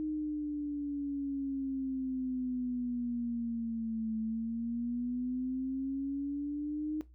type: exponential two-way sweep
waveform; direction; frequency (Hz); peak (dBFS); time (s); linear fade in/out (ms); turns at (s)
sine; down then up; 308.9 to 220 to 308.9; -32; 0-7.01; 0; 4.18
effects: noise-tail reverb RT60 0.2 s tail -17 dB re dry + added 60 Hz sine -54 dBFS peak until 7.14 s